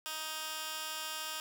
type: tone with high-pass filter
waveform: 15% pulse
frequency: 313.1 Hz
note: D#4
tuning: 11 cents sharp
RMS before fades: -40 dBFS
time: 0.06-1.4 s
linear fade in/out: 0 ms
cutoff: 1900 Hz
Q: 0.67
effects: none